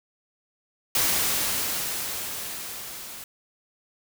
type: noise with level ramp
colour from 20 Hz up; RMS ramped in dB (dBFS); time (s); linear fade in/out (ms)
white; -22 to -40; 0.95-3.24; 2
effects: none